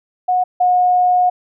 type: tone pair in turn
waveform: sine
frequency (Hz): 730 / 723.7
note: F#5 / F#5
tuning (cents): -24 / -39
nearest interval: unison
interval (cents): 15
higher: first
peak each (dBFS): -12 / -10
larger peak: second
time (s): 0.28-0.44 / 0.6-1.3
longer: second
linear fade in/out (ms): 10
effects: none